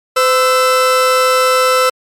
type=tone pair together; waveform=40% pulse; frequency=511 / 1318.5 Hz; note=C5 / E6; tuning=-41 / 0 cents; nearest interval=octave + major third; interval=1641 cents; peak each=-11 dBFS; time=0.16-1.9 s; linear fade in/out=10 ms; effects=low-pass 12000 Hz 12 dB/octave + MP3 96 kbps